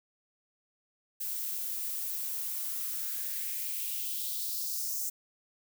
violet noise with high-pass filter sweep, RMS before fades -35 dBFS, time 1.2-5.1 s, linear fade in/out 10 ms, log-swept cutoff 330 to 6600 Hz, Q 2.8, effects none

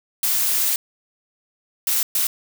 blue noise bursts at uneven times, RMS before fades -20 dBFS, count 3, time 0.23-0.76 / 1.87-2.03 / 2.15-2.27 s, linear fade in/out 2 ms, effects none

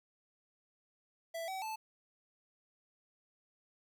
square tone with pitch steps, 663 / 761.6 / 874.8 Hz, E5 / F#5 / A5, +10 / +50 / -10 cents, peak -39 dBFS, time 1.34-1.76 s, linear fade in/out 10 ms, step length 140 ms, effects 13-bit

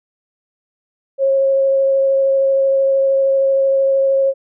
sine tone with vibrato, 542 Hz, C#5, 39 cents flat, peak -11 dBFS, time 1.18-4.34 s, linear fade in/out 50 ms, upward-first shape sine, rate 13 Hz, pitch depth 9 cents each way, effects none

